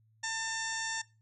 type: harmonic tone with a mistuned harmonic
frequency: 896 Hz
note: A5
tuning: 31 cents sharp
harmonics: 1 / 2 / 3 / 4 / 5 / 6 / 7 / 8 / 9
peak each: -41 / -36 / -48 / -45 / -48 / -41 / -46 / -41 / -49 dBFS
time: 0.23-1.02 s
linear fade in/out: 10 ms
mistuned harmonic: 6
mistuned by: +59 cents
effects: noise-tail reverb RT60 0.3 s tail -22 dB re dry + added 110 Hz sine -64 dBFS peak until 1.21 s